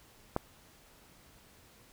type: click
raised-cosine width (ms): 1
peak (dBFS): -15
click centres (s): 0.364
effects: pink hiss -60 dBFS RMS until 1.92 s